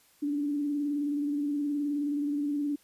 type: tone with vibrato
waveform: sine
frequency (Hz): 290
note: D4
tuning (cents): -22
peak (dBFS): -27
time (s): 0.22-2.76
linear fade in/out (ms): 10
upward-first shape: square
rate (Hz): 19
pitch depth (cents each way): 30
effects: white hiss -63 dBFS RMS until 2.83 s + resampled to 32000 Hz